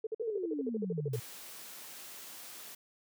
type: tone bursts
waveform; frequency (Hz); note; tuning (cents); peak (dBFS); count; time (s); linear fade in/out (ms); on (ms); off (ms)
sine; 440; A4; 0; -32; 15; 0.04-1.161; 5; 29; 49
type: exponential sweep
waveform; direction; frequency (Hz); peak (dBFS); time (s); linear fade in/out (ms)
sine; down; 493.9 to 115.2; -34; 0.21-1.2; 10
type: high-pass noise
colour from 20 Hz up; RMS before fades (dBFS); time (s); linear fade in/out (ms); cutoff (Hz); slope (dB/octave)
white; -48; 1.13-2.75; 5; 180; 12
effects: none